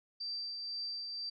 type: tone with tremolo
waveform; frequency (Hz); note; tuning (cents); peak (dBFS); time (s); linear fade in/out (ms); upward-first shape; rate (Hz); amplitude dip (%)
sine; 4678; D8; -8; -36; 0.2-1.3; 10; triangle; 2; 35
effects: none